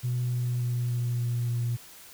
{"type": "tone with pitch steps", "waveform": "sine", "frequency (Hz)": [123.47, 122.62, 121.77, 120.93, 120.09, 119.26], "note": ["B2", "B2", "B2", "B2", "B2", "A#2"], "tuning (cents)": [0, -12, -24, -36, -48, 40], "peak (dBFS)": -24, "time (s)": [0.03, 1.77], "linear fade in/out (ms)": 20, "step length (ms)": 290, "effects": ["tanh soft clip ceiling -22 dBFS", "white hiss -49 dBFS RMS until 2.13 s"]}